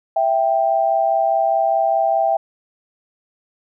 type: tone pair together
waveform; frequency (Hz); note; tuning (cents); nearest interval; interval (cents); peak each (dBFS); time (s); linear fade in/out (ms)
sine; 660 / 784.9; E5 / G5; +2 / +2; minor third; 300; -17; 0.16-2.37; 5
effects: none